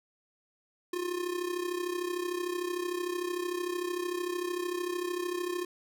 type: tone with amplitude modulation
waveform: square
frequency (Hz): 355.2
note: F4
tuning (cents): +29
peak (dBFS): -29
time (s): 0.93-5.65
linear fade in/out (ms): 5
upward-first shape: sine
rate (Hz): 33.3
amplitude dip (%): 70
effects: none